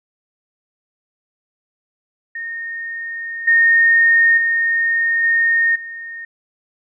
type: tone with level steps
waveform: sine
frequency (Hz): 1841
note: A#6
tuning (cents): -22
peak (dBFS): -24 / -9 / -14 / -12 / -28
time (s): 2.35-6.25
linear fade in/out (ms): 5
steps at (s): 3.47 / 4.37 / 5.23 / 5.75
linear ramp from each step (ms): 10
effects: none